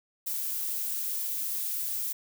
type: noise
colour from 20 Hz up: violet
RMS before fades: -32 dBFS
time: 0.26-2.13 s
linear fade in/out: 10 ms
effects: none